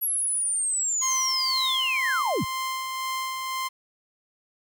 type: linear sweep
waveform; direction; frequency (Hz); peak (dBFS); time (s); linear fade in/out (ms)
sine; down; 11490 to 49; -23; 0.01-2.45; 20
type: tone with tremolo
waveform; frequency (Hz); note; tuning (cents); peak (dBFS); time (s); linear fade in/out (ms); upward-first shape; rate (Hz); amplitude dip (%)
sawtooth; 1046.5; C6; 0; -23; 1.01-3.69; 20; sine; 2; 30
effects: 9-bit